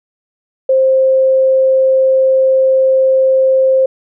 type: tone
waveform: sine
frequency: 527 Hz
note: C5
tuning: 12 cents sharp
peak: -7 dBFS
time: 0.69-3.86 s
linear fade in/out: 5 ms
effects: none